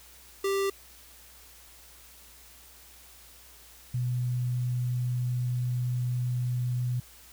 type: tone pair in turn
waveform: square / sine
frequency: 392.9 / 123.83 Hz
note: G4 / B2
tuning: +4 / +5 cents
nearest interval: octave + minor sixth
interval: 1999 cents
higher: first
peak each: -26 dBFS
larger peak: neither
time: 0.44-0.7 / 3.94-7 s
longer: second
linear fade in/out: 5 ms
effects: added 60 Hz sine -58 dBFS peak until 7.32 s + white hiss -53 dBFS RMS until 7.32 s